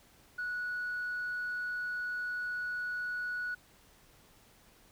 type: tone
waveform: sine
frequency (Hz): 1468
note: F#6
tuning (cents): -14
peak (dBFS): -32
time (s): 0.38-3.55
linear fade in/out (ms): 10
effects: tanh soft clip ceiling -31 dBFS + pink hiss -62 dBFS RMS until 4.91 s